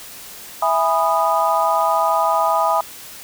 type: chord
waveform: sine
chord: E major seventh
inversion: none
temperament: just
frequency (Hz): 659.3 / 824.1 / 988.9 / 1236.1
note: E5 / G#5 / B5 / D#6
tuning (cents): 0 / -14 / +2 / -12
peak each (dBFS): -20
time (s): 0.62-2.81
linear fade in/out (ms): 5
effects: white hiss -37 dBFS RMS until 3.23 s